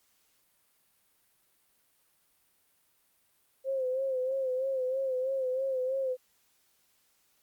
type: tone with vibrato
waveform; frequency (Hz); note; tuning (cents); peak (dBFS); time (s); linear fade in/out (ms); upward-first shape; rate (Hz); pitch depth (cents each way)
sine; 523.3; C5; 0; -28; 3.64-6.17; 50; sine; 3.1; 57
effects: white hiss -70 dBFS RMS until 7.42 s + Opus 48 kbps